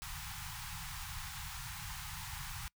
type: band-stop noise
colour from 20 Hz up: pink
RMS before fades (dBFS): -44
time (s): 0.02-2.68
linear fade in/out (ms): 0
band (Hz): 170 to 780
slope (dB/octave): 96
effects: noise-tail reverb RT60 0.1 s tail -24 dB re dry